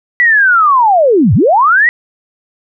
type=linear two-way sweep; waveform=sine; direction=down then up; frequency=1975.5 to 83.7 to 1975.5 Hz; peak=-5 dBFS; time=0.2-1.89 s; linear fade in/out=0 ms; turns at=1.34 s; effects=none